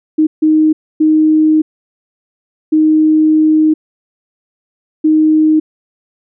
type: tone bursts at uneven times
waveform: sine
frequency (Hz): 311.1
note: D#4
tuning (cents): 0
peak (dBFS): -6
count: 5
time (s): 0.18-0.27 / 0.42-0.73 / 1-1.62 / 2.72-3.74 / 5.04-5.6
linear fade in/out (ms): 10
effects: none